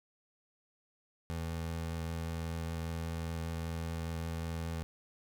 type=tone with vibrato; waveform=25% pulse; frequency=82.41 Hz; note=E2; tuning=in tune; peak=-32 dBFS; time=1.3-4.83 s; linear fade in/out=0 ms; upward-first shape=triangle; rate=5.1 Hz; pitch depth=10 cents each way; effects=none